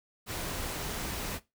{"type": "noise", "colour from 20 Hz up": "pink", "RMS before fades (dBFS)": -36, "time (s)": [0.26, 1.4], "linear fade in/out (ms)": 50, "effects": ["noise-tail reverb RT60 0.2 s tail -17 dB re dry"]}